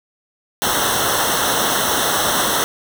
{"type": "noise with comb filter", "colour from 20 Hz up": "pink", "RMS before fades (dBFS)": -18, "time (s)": [0.62, 2.64], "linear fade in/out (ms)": 0, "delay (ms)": 0.42, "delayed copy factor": -0.95, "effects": []}